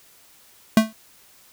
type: tone with exponential decay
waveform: square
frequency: 220 Hz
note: A3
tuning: in tune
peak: -8 dBFS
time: 0.77-0.93 s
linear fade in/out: 2 ms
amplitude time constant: 33 ms
effects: white hiss -53 dBFS RMS until 1.52 s